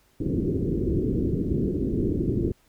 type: low-pass noise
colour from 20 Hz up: white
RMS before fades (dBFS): -25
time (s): 0.2-2.52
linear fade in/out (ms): 5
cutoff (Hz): 400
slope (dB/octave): 48
effects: pink hiss -63 dBFS RMS until 2.68 s